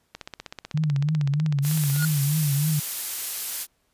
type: click train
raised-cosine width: 0.2 ms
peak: -18 dBFS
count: 31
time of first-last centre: 0.15-2.025 s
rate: 16 Hz
type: tone with vibrato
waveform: sine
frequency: 147.6 Hz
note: D3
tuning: 9 cents sharp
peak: -20 dBFS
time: 0.74-2.8 s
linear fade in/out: 10 ms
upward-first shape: triangle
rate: 3.2 Hz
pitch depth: 130 cents each way
type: noise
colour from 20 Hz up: blue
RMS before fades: -28 dBFS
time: 1.62-3.67 s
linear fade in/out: 50 ms
type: tone with exponential growth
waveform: square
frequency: 1436 Hz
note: F6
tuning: 48 cents sharp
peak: -24 dBFS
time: 1.87-2.05 s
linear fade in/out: 2 ms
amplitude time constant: 39 ms
effects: pink hiss -69 dBFS RMS until 3.93 s + resampled to 32000 Hz